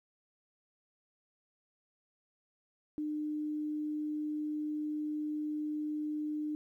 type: tone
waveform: sine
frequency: 302.1 Hz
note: D4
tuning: 49 cents sharp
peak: -33 dBFS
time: 2.98-6.55 s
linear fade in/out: 0 ms
effects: 12-bit